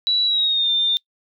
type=tone with pitch glide; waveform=sine; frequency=3928 to 3602 Hz; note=B7 to A7; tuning=-10 to +40 cents; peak=-16 dBFS; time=0.07-0.97 s; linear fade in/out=0 ms; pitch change=-150 cents; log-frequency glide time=0.25-0.7 s; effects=noise-tail reverb RT60 0.1 s tail -23 dB re dry